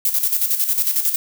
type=noise with tremolo; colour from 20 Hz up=violet; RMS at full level=-17 dBFS; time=0.05-1.16 s; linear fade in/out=2 ms; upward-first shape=square; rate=11 Hz; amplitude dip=60%; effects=none